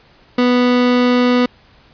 30% pulse tone, 246.9 Hz, B3, in tune, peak -8 dBFS, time 0.38-1.46 s, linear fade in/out 5 ms, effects pink hiss -49 dBFS RMS until 1.93 s + resampled to 11025 Hz

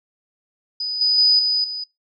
sine tone with level steps, 4978 Hz, D#8, in tune, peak -22 / -14 / -11 / -16 / -25 dBFS, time 0.8-1.84 s, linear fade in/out 5 ms, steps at 1.01 / 1.18 / 1.39 / 1.64 s, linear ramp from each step 2 ms, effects noise-tail reverb RT60 0.2 s tail -25 dB re dry

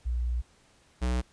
sine / square tone pair in turn, 60.1 / 61.79 Hz, B1 / B1, -46 / +2 cents, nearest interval unison, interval 48 cents, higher second, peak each -26 dBFS, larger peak neither, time 0.05-0.42 / 1.01-1.22 s, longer first, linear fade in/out 20 ms, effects pink hiss -62 dBFS RMS until 1.32 s + resampled to 22050 Hz

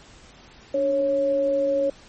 sine tone pair together, 292 / 551.5 Hz, D4 / C#5, -10 / -9 cents, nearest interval major seventh, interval 1101 cents, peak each -29 / -19 dBFS, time 0.74-1.9 s, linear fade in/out 5 ms, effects pink hiss -49 dBFS RMS until 2.08 s + MP3 32 kbps

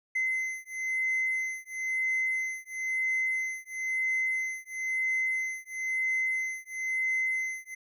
triangle beating tone pair, 2055 / 2056 Hz, C7 / C7, -32 / -31 cents, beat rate 1 Hz, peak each -29 dBFS, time 0.15-7.75 s, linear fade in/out 10 ms, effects tanh soft clip ceiling -20 dBFS

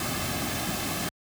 pink noise with comb filter, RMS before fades -30 dBFS, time 0-1.09 s, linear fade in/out 2 ms, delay 2.1 ms, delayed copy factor -0.55, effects high-pass 60 Hz 12 dB/octave

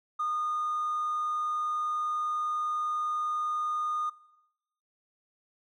sine tone with hard clipping, 1225 Hz, D#6, 27 cents flat, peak -28 dBFS, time 0.19-4.1 s, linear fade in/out 10 ms, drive 1 dB, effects noise-tail reverb RT60 0.9 s tail -20 dB re dry

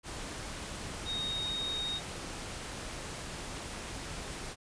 sine tone in noise, 3734 Hz, A#7, 2 cents sharp, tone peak -33 dBFS, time 1.05-2.01 s, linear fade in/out 50 ms, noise pink, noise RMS -41 dBFS, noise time 0.03-4.56 s, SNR +5 dB, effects resampled to 22050 Hz

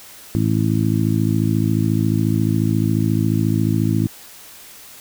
harmonic tone, 54.2 Hz, A1, 25 cents flat, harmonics 2 / 3 / 4 / 5 / 6, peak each -19 / -21 / -22 / -23 / -24 dBFS, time 0.35-4.07 s, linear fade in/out 0 ms, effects white hiss -41 dBFS RMS until 5 s

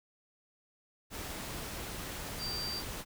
sine tone in noise, 4699 Hz, D8, in tune, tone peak -36 dBFS, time 2.38-2.83 s, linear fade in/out 50 ms, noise pink, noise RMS -41 dBFS, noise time 1.1-3.05 s, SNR +2 dB, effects none

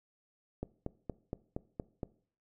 click train, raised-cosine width 2 ms, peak -23 dBFS, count 7, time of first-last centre 0.63-2.032 s, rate 4.28 Hz, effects noise-tail reverb RT60 0.5 s tail -20 dB re dry

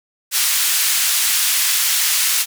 white band-pass noise, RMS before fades -17 dBFS, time 0.31-2.46 s, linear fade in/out 50 ms, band 1700 to 14000 Hz, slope 12 dB/octave, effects none

